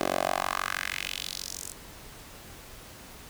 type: tone with high-pass filter sweep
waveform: 10% pulse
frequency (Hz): 46.25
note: F#1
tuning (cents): 0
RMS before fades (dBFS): -32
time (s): 0.01-1.72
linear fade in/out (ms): 0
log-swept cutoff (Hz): 420 to 8100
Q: 2.4
effects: pink hiss -47 dBFS RMS until 3.29 s